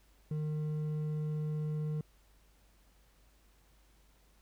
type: tone with hard clipping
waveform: sine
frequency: 152.6 Hz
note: D#3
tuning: 33 cents flat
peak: -34 dBFS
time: 0.31-2.01 s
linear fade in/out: 2 ms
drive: 5 dB
effects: added 50 Hz sine -64 dBFS peak until 4.41 s + pink hiss -69 dBFS RMS until 4.41 s